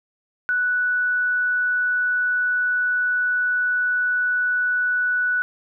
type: tone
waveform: sine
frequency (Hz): 1480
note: F#6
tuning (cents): 0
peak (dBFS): -18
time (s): 0.49-5.42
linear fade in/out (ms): 0
effects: none